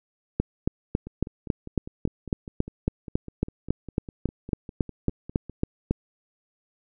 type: two click trains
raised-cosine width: 3 ms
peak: -9 / -24 dBFS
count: 21 / 23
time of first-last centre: 0.4-5.91 / 1.07-5.497 s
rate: 3.63 / 4.97 Hz
effects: none